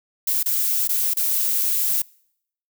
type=noise with dropouts; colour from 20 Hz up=violet; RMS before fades=-21 dBFS; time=0.27-2.02 s; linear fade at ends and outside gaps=5 ms; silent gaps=0.43-0.458 / 0.876-0.891 / 1.137-1.168 s; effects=noise-tail reverb RT60 0.7 s tail -25 dB re dry